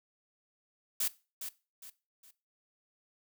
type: noise with echo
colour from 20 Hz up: blue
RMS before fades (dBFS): -31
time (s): 1-1.08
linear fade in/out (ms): 5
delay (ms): 410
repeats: 3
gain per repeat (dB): -9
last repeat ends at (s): 2.31
effects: noise-tail reverb RT60 0.3 s tail -18 dB re dry